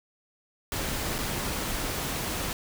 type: noise with dropouts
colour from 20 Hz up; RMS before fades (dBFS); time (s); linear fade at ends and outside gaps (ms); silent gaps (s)
pink; -31; 0.72-2.53; 1; 1.183-1.187
effects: none